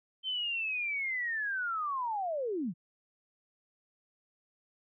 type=linear sweep; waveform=sine; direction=down; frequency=3117 to 146.83 Hz; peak=-31 dBFS; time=0.23-2.74 s; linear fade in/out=50 ms; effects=none